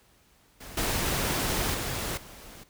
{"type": "noise with level steps", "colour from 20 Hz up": "pink", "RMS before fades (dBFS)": [-44, -28, -32, -47], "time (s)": [0.6, 2.64], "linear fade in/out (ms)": 10, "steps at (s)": [0.77, 1.74, 2.17], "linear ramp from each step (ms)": 5, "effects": ["pink hiss -62 dBFS RMS until 2.69 s"]}